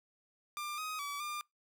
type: tone with pitch steps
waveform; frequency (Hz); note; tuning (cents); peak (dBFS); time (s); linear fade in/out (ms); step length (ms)
sawtooth; 1193 / 1256 / 1146 / 1199; D6 / D#6 / D6 / D6; +27 / +16 / -43 / +36; -34; 0.57-1.41; 0; 210
effects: noise-tail reverb RT60 0.2 s tail -26 dB re dry